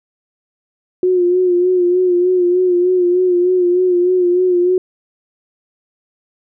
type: tone with vibrato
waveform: sine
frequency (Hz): 360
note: F#4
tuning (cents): -47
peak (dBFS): -10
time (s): 1.03-4.78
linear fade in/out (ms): 2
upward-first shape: sine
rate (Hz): 3.3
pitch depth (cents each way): 43
effects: none